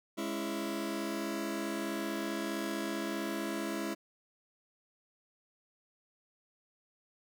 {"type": "chord", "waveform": "sawtooth", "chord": "C# minor", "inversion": "second", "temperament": "just", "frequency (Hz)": [207.9, 277.2, 332.6], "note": ["G#3", "C#4", "E4"], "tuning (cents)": [2, 0, 16], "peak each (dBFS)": [-35, -36, -33], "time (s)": [0.17, 3.95], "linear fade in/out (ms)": 20, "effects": []}